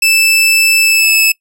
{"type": "tone with pitch glide", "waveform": "sawtooth", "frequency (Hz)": [2637, 2610], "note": ["E7", "E7"], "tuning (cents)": [0, -18], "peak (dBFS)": -4, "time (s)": [0.02, 1.32], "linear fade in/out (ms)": 5, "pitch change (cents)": -18, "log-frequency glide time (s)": [0.8, 1.19], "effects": ["noise-tail reverb RT60 0.1 s tail -22 dB re dry"]}